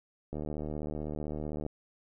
click train, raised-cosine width 2 ms, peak -24 dBFS, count 102, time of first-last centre 0.33-1.664 s, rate 75.7 Hz, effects none

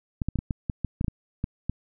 clicks, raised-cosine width 5 ms, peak -14 dBFS, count 12, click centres 0.218 / 0.286 / 0.357 / 0.389 / 0.508 / 0.698 / 0.847 / 1.011 / 1.045 / 1.082 / 1.441 / 1.696 s, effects none

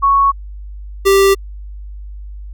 sine / square tone pair in turn, 1108.7 / 392 Hz, C#6 / G4, 0 / 0 cents, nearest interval octave + tritone, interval 1800 cents, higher first, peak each -8 dBFS, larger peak neither, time 0.02-0.32 / 1.05-1.35 s, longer neither, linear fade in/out 20 ms, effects added 50 Hz sine -27 dBFS peak until 2.53 s

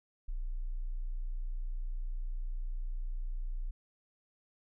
sine tone, 30 Hz, B0, 49 cents flat, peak -33 dBFS, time 0.28-3.71 s, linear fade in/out 10 ms, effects none

